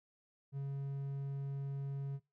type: tone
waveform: triangle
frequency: 138.59 Hz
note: C#3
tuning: in tune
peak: -35 dBFS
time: 0.52-2.2 s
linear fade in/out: 50 ms
effects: noise-tail reverb RT60 0.2 s tail -21 dB re dry